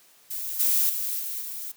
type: noise with level steps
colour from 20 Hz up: violet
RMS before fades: -32 / -22 / -29 / -32 / -35 dBFS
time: 0.3-1.72 s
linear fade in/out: 10 ms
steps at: 0.59 / 0.89 / 1.19 / 1.41 s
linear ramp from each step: 10 ms
effects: white hiss -57 dBFS RMS until 1.76 s + high-pass 150 Hz 12 dB/octave